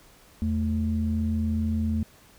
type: tone pair together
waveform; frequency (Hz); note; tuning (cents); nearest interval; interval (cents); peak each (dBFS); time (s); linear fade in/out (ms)
sine; 82.41 / 220; E2 / A3; 0 / 0; octave + perfect fourth; 1700; -25; 0.42-2.03; 0
effects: tanh soft clip ceiling -16 dBFS + pink hiss -55 dBFS RMS until 2.38 s